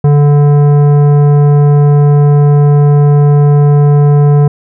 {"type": "tone with tanh clipping", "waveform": "sine", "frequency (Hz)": 145.4, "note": "D3", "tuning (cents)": -17, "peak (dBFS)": -5, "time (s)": [0.04, 4.48], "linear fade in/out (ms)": 5, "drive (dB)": 13, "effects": []}